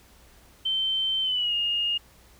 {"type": "tone with pitch glide", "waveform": "sine", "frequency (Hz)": [3100, 2843], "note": ["G7", "F7"], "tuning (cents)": [-20, 30], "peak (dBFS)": -23, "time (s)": [0.65, 1.98], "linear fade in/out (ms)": 10, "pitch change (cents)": -150, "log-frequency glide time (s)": [1.22, 1.54], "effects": ["added 60 Hz sine -57 dBFS peak until 2.39 s", "pink hiss -56 dBFS RMS until 2.39 s"]}